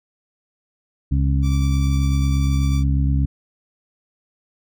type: harmonic tone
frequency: 68.3 Hz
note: C#2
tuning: 25 cents flat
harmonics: 1 / 2 / 3 / 4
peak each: -17 / -20 / -30 / -27 dBFS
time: 1.11-3.26 s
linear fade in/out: 10 ms
type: tone with tremolo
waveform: 10% pulse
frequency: 1162 Hz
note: D6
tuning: 19 cents flat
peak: -25 dBFS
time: 1.42-2.84 s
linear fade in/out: 50 ms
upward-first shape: sine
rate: 10 Hz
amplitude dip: 35%
effects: none